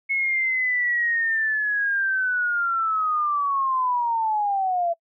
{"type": "linear sweep", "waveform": "sine", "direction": "down", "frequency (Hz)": [2191, 668], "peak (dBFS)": -20, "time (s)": [0.09, 4.94], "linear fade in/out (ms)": 20, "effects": ["noise-tail reverb RT60 0.1 s tail -25 dB re dry"]}